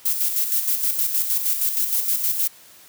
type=noise with tremolo; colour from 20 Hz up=violet; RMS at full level=-20 dBFS; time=0.05-2.48 s; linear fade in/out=10 ms; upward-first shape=square; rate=6.4 Hz; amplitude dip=50%; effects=white hiss -48 dBFS RMS until 2.88 s + high-pass 80 Hz 12 dB/octave